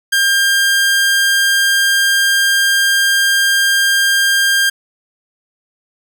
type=tone; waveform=sawtooth; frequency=1600 Hz; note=G6; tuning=35 cents sharp; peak=-7 dBFS; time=0.12-4.7 s; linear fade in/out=10 ms; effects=none